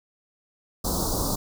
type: band-stop noise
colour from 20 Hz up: pink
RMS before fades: -26 dBFS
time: 0.84-1.36 s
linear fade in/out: 10 ms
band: 1200 to 4200 Hz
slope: 48 dB/octave
effects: none